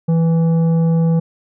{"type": "tone with tanh clipping", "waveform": "triangle", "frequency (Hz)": 164.81, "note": "E3", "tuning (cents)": 0, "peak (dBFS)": -13, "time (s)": [0.08, 1.2], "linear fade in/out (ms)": 10, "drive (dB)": 13, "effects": []}